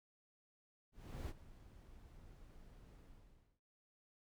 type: noise with ADSR envelope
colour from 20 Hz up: brown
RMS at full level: -42 dBFS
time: 0.92-3.6 s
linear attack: 370 ms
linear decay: 37 ms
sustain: -17 dB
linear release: 600 ms
effects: none